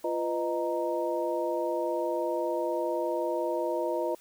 sine tone cluster, 345 / 499.9 / 620 / 931 Hz, F4 / B4 / D#5 / A#5, -21 / +21 / -6 / -2 cents, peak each -32 / -33 / -31 / -35 dBFS, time 0.04-4.15 s, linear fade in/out 5 ms, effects white hiss -58 dBFS RMS until 4.2 s

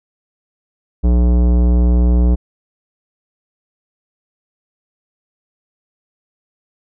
sine tone with tanh clipping, 60.2 Hz, B1, 44 cents flat, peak -11 dBFS, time 1.03-2.36 s, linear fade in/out 20 ms, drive 17 dB, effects none

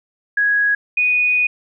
sine tone pair in turn, 1661.2 / 2476 Hz, G#6 / D#7, 0 / -9 cents, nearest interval perfect fifth, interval 691 cents, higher second, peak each -13 dBFS, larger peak neither, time 0.37-0.75 / 0.97-1.47 s, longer second, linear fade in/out 5 ms, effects none

